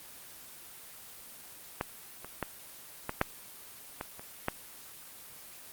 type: clicks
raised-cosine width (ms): 0.5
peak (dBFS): -15 / -26 / -16 / -17 / -9 / -20 / -28 / -13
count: 8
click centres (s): 1.811 / 2.246 / 2.427 / 3.094 / 3.214 / 4.011 / 4.195 / 4.484
effects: white hiss -49 dBFS RMS until 5.72 s + Opus 24 kbps